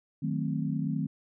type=chord; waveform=sine; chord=D# diminished seventh; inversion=none; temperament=equal; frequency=155.56 / 185 / 220 / 261.6 Hz; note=D#3 / F#3 / A3 / C4; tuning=0 / 0 / 0 / 0 cents; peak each=-31 / -35 / -34 / -34 dBFS; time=0.22-1.07 s; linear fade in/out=10 ms; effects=none